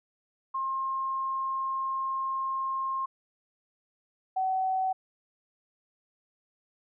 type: tone pair in turn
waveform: sine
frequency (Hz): 1066 / 755.8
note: C6 / F#5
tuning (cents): +32 / +37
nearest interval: tritone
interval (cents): 595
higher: first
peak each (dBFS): -28 / -25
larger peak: second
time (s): 0.54-3.06 / 4.36-4.93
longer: first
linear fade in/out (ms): 10
effects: none